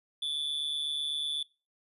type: tone with amplitude modulation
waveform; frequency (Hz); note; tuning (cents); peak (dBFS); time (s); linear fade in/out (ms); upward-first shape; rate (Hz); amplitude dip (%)
triangle; 3474; A7; -23; -26; 0.22-1.43; 5; sine; 148; 65
effects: noise-tail reverb RT60 0.3 s tail -22 dB re dry + resampled to 32000 Hz